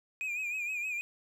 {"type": "tone with vibrato", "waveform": "triangle", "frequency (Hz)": 2466, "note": "D#7", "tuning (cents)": -16, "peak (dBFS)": -31, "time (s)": [0.21, 1.01], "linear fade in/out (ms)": 0, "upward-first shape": "sine", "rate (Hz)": 6.4, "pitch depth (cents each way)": 69, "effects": []}